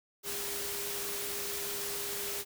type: tone in noise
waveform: sine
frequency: 404.5 Hz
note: G#4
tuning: 46 cents flat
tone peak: -43 dBFS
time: 0.23-2.45 s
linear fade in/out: 50 ms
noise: white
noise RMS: -37 dBFS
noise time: 0.23-2.45 s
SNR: -9 dB
effects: none